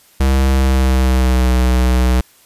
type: tone with pitch glide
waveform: square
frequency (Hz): 66.5 to 62.77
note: C2 to B1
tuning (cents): +29 to +29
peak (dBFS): -11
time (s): 0.2-2.21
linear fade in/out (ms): 5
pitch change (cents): -100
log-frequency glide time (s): 0.5-1.52
effects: white hiss -49 dBFS RMS until 2.45 s + resampled to 32000 Hz